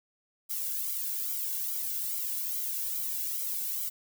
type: noise with flanger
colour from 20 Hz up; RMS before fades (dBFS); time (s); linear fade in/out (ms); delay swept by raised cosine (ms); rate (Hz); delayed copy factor
violet; -33; 0.49-3.9; 20; 1.1 to 1.64; 2.4; -0.95
effects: none